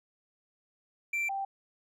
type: tone pair in turn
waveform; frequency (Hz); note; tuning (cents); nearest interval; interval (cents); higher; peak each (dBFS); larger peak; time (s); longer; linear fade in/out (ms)
triangle / sine; 2349 / 783.9; D7 / G5; 0 / 0; octave + perfect fifth; 1900; first; -27 / -31; first; 1.13-1.29 / 1.29-1.45; neither; 5
effects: none